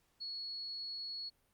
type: tone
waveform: sine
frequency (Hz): 4360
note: C#8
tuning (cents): -29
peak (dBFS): -40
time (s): 0.2-1.3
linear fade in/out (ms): 20
effects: pink hiss -75 dBFS RMS until 1.53 s + Opus 48 kbps